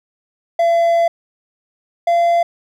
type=tone pair in turn; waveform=triangle; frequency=677 / 685.3 Hz; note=E5 / F5; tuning=+46 / -33 cents; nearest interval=unison; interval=21 cents; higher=second; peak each=-9 dBFS; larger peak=neither; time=0.59-1.08 / 2.07-2.43 s; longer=first; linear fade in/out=5 ms; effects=none